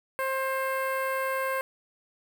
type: tone with notch filter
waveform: 15% pulse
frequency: 530 Hz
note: C5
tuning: 22 cents sharp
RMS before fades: -29 dBFS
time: 0.19-1.61 s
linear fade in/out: 0 ms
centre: 5600 Hz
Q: 0.55
effects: none